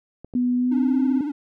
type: clicks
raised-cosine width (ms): 2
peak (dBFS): -25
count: 2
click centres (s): 0.246 / 0.338
type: tone with pitch glide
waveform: sine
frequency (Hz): 246.9 to 259.8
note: B3 to C4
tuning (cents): 0 to -12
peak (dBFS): -18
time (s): 0.35-1.21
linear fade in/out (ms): 2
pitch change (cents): +88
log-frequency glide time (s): 0.57-0.97
type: tone with vibrato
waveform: triangle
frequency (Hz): 293.7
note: D4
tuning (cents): 0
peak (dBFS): -22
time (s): 0.71-1.32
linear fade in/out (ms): 10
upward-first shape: triangle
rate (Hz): 18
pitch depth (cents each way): 110
effects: none